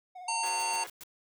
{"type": "tone with vibrato", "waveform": "triangle", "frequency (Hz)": 727, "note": "F#5", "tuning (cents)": -31, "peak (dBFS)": -40, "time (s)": [0.15, 0.86], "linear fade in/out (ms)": 10, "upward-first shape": "sine", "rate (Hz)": 17, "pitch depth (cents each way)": 44}
{"type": "harmonic tone", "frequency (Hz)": 911, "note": "A#5", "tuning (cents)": -40, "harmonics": [1, 3, 5, 7, 9, 10], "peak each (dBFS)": [-31, -36, -38, -39, -41, -41], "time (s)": [0.28, 0.84], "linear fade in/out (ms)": 5}
{"type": "chord", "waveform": "10% pulse", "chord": "C# dominant seventh", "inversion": "first", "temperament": "equal", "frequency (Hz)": [349.2, 415.3, 493.9, 554.4], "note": ["E#4", "G#4", "B4", "C#5"], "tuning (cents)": [0, 0, 0, 0], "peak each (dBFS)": -39, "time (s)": [0.43, 0.87], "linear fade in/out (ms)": 5}
{"type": "noise bursts", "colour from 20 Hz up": "white", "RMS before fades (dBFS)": -46, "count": 5, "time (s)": [0.46, 1.035], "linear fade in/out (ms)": 0, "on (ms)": 27, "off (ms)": 110}
{"effects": []}